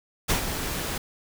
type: noise with ADSR envelope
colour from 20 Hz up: pink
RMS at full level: -22 dBFS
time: 0.28-0.98 s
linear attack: 20 ms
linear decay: 110 ms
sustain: -8 dB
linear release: 5 ms
effects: none